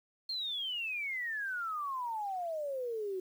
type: exponential sweep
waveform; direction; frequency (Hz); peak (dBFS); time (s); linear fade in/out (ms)
sine; down; 4280 to 364.8; -34; 0.29-3.2; 5
effects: 10-bit